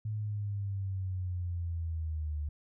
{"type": "linear sweep", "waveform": "sine", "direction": "down", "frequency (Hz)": [108.2, 73.42], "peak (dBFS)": -32, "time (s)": [0.05, 2.49], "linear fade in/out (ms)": 5, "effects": []}